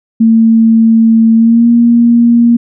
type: tone with pitch glide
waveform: sine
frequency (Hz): 225.5 to 235.6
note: A3 to A#3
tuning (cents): +43 to +19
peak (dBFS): -3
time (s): 0.2-2.57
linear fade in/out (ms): 10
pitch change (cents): +76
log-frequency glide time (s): 1.36-1.68
effects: none